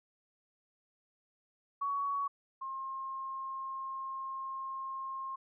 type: tone pair in turn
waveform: sine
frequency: 1122 / 1067.9 Hz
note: C#6 / C6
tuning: +21 / +35 cents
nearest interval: minor second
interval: 86 cents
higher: first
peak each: -31 / -37 dBFS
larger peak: first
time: 1.81-2.28 / 2.61-5.36 s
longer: second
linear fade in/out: 10 ms
effects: none